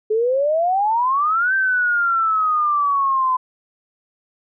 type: exponential two-way sweep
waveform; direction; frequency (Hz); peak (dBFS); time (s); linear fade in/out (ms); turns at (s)
sine; up then down; 422.1 to 1570 to 1014; -15; 0.1-3.37; 10; 1.54
effects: none